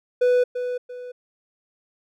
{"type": "tone with echo", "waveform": "triangle", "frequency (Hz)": 495.2, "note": "B4", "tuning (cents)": 5, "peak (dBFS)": -13, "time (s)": [0.21, 0.44], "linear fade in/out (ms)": 10, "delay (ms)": 340, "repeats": 2, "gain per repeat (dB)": -9, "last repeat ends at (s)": 1.12, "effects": []}